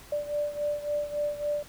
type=beating tone pair; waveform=sine; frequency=587.3 / 590.9 Hz; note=D5 / D5; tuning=0 / +10 cents; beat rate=3.6 Hz; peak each=-29 / -33 dBFS; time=0.12-1.63 s; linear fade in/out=5 ms; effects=pink hiss -50 dBFS RMS until 1.68 s